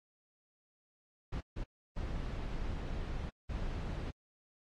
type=noise bursts at uneven times; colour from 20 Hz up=brown; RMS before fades=-38 dBFS; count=4; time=1.32-1.41 / 1.56-1.64 / 1.96-3.3 / 3.49-4.11 s; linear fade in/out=10 ms; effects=low-pass 5000 Hz 12 dB/octave + AAC 48 kbps